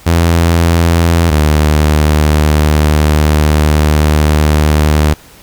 sawtooth tone pair in turn, 84.1 / 75.9 Hz, E2 / D#2, +35 / -42 cents, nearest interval major second, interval 177 cents, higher first, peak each -3 dBFS, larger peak neither, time 0.06-1.31 / 1.31-5.14 s, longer second, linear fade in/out 10 ms, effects pink hiss -39 dBFS RMS until 5.42 s

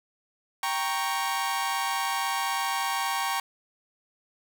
sawtooth chord, G diminished, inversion none, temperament equal, 784 / 932.3 / 1108.7 Hz, G5 / Bb5 / Db6, 0 / 0 / 0 cents, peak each -27 dBFS, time 0.63-3.4 s, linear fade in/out 2 ms, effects none

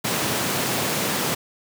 pink high-pass noise, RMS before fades -24 dBFS, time 0.04-1.35 s, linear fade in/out 10 ms, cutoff 120 Hz, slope 24 dB/octave, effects none

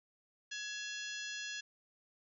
harmonic tone with a mistuned harmonic, 840 Hz, G#5, 19 cents sharp, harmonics 2 / 3 / 4 / 5 / 6 / 7 / 8, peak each -44 / -48 / -47 / -50 / -50 / -51 / -53 dBFS, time 0.51-1.61 s, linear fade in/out 10 ms, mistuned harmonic 3, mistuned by +120 cents, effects none

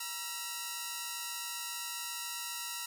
5% pulse tone pair together, 952 / 1346.3 Hz, A#5 / E6, +36 / +36 cents, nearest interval tritone, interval 600 cents, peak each -28 / -29 dBFS, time 0-2.86 s, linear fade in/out 5 ms, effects none

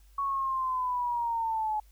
sine linear sweep, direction down, 1117 to 847 Hz, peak -27 dBFS, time 0.18-1.8 s, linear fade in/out 5 ms, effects added 50 Hz sine -54 dBFS peak until 1.91 s + white hiss -67 dBFS RMS until 1.91 s

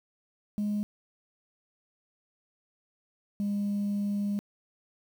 sine tone pair in turn, 207.7 / 203.3 Hz, G#3 / G#3, 0 / -37 cents, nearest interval unison, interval 37 cents, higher first, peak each -25 dBFS, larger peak neither, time 0.58-0.83 / 3.4-4.39 s, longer second, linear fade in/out 0 ms, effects tanh soft clip ceiling -25 dBFS + 9-bit

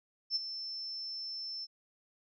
sine tone with ADSR envelope, 5320 Hz, E8, 15 cents sharp, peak -27 dBFS, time 0.3-1.67 s, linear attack 56 ms, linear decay 23 ms, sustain -11 dB, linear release 36 ms, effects none

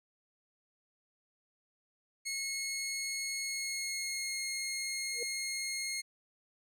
15% pulse tone with pitch glide, 2174 to 2148 Hz, C#7 to C7, -34 to +45 cents, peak -28 dBFS, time 2.25-6.02 s, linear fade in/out 20 ms, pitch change -21 cents, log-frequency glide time 3.42-4.42 s
sine tone with exponential growth, 474.2 Hz, A#4, 30 cents sharp, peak -34 dBFS, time 5.11-5.23 s, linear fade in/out 2 ms, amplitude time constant 24 ms
effects none

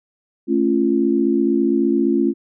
sine chord, A augmented, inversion none, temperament just, 220 / 275 / 343.8 Hz, A3 / C#4 / E#4, 0 / -14 / -27 cents, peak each -20 / -18 / -18 dBFS, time 0.47-2.34 s, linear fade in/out 50 ms, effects none

